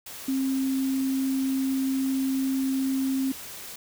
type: tone in noise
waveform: sine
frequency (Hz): 266.3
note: C4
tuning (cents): +31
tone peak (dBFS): -23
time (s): 0.28-3.32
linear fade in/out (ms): 5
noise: white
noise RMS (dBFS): -40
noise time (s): 0.06-3.76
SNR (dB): +14
effects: none